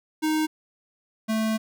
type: tone pair in turn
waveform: square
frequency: 311.1 / 220 Hz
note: D#4 / A3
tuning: 0 / 0 cents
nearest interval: tritone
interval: 600 cents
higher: first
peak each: -22 / -23 dBFS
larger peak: first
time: 0.22-0.47 / 1.28-1.58 s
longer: second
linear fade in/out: 20 ms
effects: none